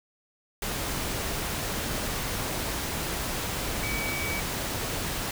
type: tone in noise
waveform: sine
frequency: 2279 Hz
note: C#7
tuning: 47 cents sharp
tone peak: -32 dBFS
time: 3.83-4.4 s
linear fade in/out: 2 ms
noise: pink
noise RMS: -31 dBFS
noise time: 0.62-5.31 s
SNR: -4 dB
effects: none